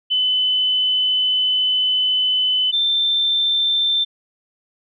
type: tone pair in turn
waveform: sine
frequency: 3018 / 3563 Hz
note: F#7 / A7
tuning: +34 / +21 cents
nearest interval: minor third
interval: 287 cents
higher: second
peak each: -15 dBFS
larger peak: neither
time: 0.1-2.72 / 2.72-4.05 s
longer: first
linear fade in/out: 20 ms
effects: none